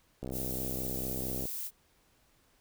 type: click train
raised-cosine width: 2 ms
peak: -25 dBFS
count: 80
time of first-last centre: 0.23-1.455 s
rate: 64.5 Hz
type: noise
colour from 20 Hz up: violet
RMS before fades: -38 dBFS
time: 0.31-1.71 s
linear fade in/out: 50 ms
effects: pink hiss -68 dBFS RMS until 2.6 s